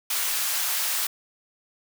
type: high-pass noise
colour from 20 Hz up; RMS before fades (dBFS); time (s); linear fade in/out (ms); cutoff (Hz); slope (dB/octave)
white; -26; 0.1-1.07; 5; 840; 12
effects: none